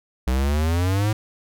square exponential sweep, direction up, 61.74 to 109.7 Hz, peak -19 dBFS, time 0.27-1.13 s, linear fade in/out 5 ms, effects none

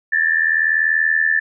sine tone with amplitude modulation, 1760 Hz, A6, in tune, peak -10 dBFS, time 0.12-1.4 s, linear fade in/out 10 ms, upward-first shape sine, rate 80.6 Hz, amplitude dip 80%, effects none

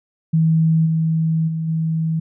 sine tone with level steps, 161.1 Hz, E3, 39 cents flat, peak -12 / -15 / -20 / -17 dBFS, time 0.33-2.2 s, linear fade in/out 10 ms, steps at 0.85 / 1.47 / 1.67 s, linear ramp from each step 20 ms, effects none

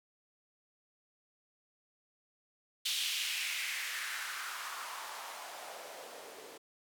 blue noise with band-pass filter sweep, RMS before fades -40 dBFS, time 2.85-6.58 s, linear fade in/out 10 ms, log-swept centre 3400 to 400 Hz, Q 2.5, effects none

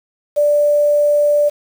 sine tone with quantisation, 587.3 Hz, D5, in tune, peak -10 dBFS, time 0.36-1.5 s, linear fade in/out 20 ms, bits 6, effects none

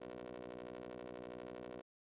15% pulse ring-modulated tone, 61.4 Hz, B1, 9 cents flat, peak -38 dBFS, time 0-1.82 s, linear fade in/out 20 ms, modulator 436 Hz, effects resampled to 8000 Hz

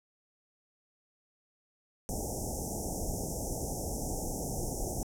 pink band-stop noise, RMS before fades -35 dBFS, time 2.09-5.03 s, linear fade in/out 0 ms, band 850 to 5500 Hz, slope 96 dB/octave, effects low-pass 12000 Hz 12 dB/octave

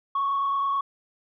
sine tone with frequency modulation, 1108.7 Hz, C#6, in tune, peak -21 dBFS, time 0.15-0.81 s, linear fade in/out 5 ms, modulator 29.2 Hz, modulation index 0.61, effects tanh soft clip ceiling -19 dBFS

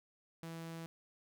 sawtooth tone, 164.81 Hz, E3, in tune, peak -40 dBFS, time 0.43-0.86 s, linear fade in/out 0 ms, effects none

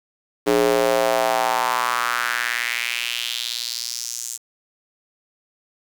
square tone with high-pass filter sweep, 59.5 Hz, A#1, 36 cents sharp, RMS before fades -22 dBFS, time 0.46-4.38 s, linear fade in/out 20 ms, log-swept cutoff 370 to 7400 Hz, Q 3.2, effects 7-bit

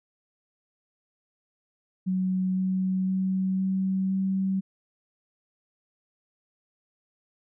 sine tone with pitch steps, 186.2 / 187.5 / 188.8 / 190.11 / 191.43 Hz, F#3 / F#3 / F#3 / F#3 / G3, +11 / +23 / +35 / +47 / -41 cents, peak -23 dBFS, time 2.06-4.61 s, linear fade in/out 20 ms, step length 510 ms, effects none

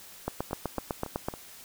two click trains, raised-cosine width 1 ms, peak -24 / -15 dBFS, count 4 / 9, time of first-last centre 0.51-1.339 / 0.28-1.285 s, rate 3.62 / 7.96 Hz, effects white hiss -49 dBFS RMS until 1.64 s

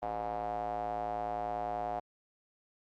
square tone with band-pass filter, 55.2 Hz, A1, 6 cents sharp, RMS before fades -36 dBFS, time 0.02-2 s, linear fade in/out 10 ms, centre 730 Hz, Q 6.5, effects Opus 32 kbps

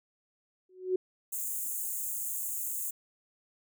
sine tone with exponential growth, 370 Hz, F#4, in tune, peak -22 dBFS, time 0.69-0.96 s, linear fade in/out 5 ms, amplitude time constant 57 ms
white high-pass noise, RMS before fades -35 dBFS, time 1.32-2.91 s, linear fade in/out 10 ms, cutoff 6600 Hz, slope 96 dB/octave
effects none

